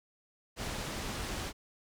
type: low-pass noise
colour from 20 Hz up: pink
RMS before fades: -38 dBFS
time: 0.56-1.53 s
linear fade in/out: 50 ms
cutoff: 8300 Hz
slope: 12 dB/octave
effects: none